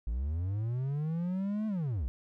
triangle linear two-way sweep, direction up then down, 52 to 220 to 52 Hz, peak -28 dBFS, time 0.07-2.08 s, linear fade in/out 0 ms, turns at 1.67 s, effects none

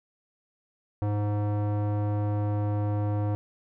square tone with low-pass filter, 103.83 Hz, G#2, in tune, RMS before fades -27 dBFS, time 1.02-3.35 s, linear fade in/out 0 ms, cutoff 830 Hz, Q 1.1, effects none

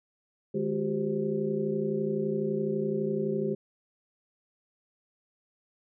sine tone cluster, 154 / 208.9 / 364.1 / 396 / 522 Hz, D#3 / G#3 / F#4 / G4 / C5, -17 / +10 / -28 / +18 / -4 cents, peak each -36 / -32 / -34 / -30 / -38 dBFS, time 0.54-3.55 s, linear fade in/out 10 ms, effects none

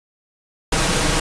pink noise with comb filter, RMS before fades -18 dBFS, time 0.72-1.2 s, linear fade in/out 5 ms, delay 6.3 ms, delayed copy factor +0.5, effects resampled to 22050 Hz

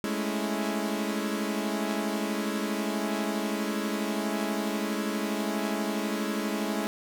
sawtooth chord, A major seventh, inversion third, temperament equal, 207.7 / 220 / 277.2 / 329.6 Hz, G#3 / A3 / C#4 / E4, 0 / 0 / 0 / 0 cents, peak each -27 / -31 / -31 / -31 dBFS, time 0.04-6.87 s, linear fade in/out 0 ms, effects none

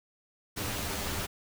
pink noise with comb filter, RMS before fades -34 dBFS, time 0.56-1.27 s, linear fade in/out 20 ms, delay 10 ms, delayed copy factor +0.65, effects none

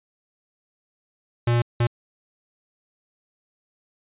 square tone bursts at uneven times, 119.1 Hz, A#2, 38 cents sharp, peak -18 dBFS, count 2, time 1.47-1.62 / 1.8-1.87 s, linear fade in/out 5 ms, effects resampled to 8000 Hz

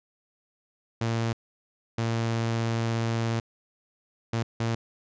sawtooth tone bursts at uneven times, 114.6 Hz, A#2, 29 cents flat, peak -21 dBFS, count 4, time 1.01-1.33 / 1.98-3.4 / 4.33-4.43 / 4.6-4.75 s, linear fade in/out 5 ms, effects resampled to 16000 Hz

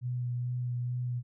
sine tone with vibrato, 123.1 Hz, B2, 5 cents flat, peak -30 dBFS, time 0.01-1.23 s, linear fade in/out 50 ms, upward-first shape sine, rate 2.3 Hz, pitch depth 15 cents each way, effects none

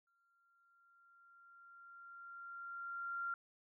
sine tone with exponential growth, 1384 Hz, F6, 16 cents flat, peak -37 dBFS, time 0.07-3.34 s, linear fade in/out 2 ms, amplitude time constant 710 ms, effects none

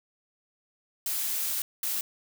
blue noise bursts at uneven times, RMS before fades -30 dBFS, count 2, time 1.06-1.62 / 1.83-2.01 s, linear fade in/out 2 ms, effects none

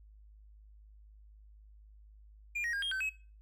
triangle tone with pitch steps, 2405 / 1881 / 1618 / 3236 / 1538 / 2565 Hz, D7 / A#6 / G#6 / G#7 / G6 / E7, +41 / +15 / -46 / -46 / -33 / -48 cents, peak -31 dBFS, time 2.55-3.096 s, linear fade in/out 10 ms, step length 91 ms, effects noise-tail reverb RT60 0.4 s tail -20 dB re dry + added 52 Hz sine -54 dBFS peak until 3.41 s

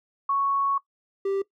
sine / triangle tone pair in turn, 1108.7 / 392 Hz, C#6 / G4, 0 / 0 cents, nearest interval octave + tritone, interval 1800 cents, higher first, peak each -21 dBFS, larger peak neither, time 0.29-0.78 / 1.25-1.42 s, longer first, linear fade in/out 5 ms, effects noise-tail reverb RT60 0.1 s tail -19 dB re dry

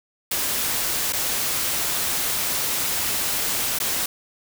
white noise with dropouts, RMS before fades -24 dBFS, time 0.31-4.06 s, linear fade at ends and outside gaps 5 ms, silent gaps 1.125-1.131 / 3.788-3.8 s, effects none

